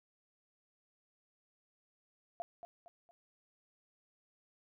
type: tone with echo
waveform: sine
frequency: 689 Hz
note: F5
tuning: 24 cents flat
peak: -37 dBFS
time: 2.4-2.42 s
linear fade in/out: 0 ms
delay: 230 ms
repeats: 3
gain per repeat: -8 dB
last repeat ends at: 3.11 s
effects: none